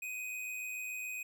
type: tone with amplitude modulation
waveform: square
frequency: 2500 Hz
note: D#7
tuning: 8 cents sharp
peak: -37 dBFS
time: 0.02-1.23 s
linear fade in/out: 5 ms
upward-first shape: sine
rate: 107 Hz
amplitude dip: 45%
effects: none